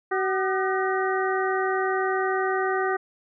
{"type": "harmonic tone with a mistuned harmonic", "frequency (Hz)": 378.8, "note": "F#4", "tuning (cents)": 41, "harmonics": [1, 2, 3, 4, 5], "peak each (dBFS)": [-25, -28, -30, -31, -32], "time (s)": [0.11, 2.97], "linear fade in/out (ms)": 10, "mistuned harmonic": 3, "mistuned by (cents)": 110, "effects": []}